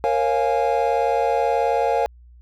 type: chord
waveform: triangle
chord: Bb minor seventh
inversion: none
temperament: equal with one note detuned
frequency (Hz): 466.2 / 544.8 / 698.5 / 830.6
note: Bb4 / Db5 / F5 / Ab5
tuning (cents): 0 / -30 / 0 / 0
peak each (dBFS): -21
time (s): 0.04-2.06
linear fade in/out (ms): 0
effects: added 60 Hz sine -44 dBFS peak until 2.41 s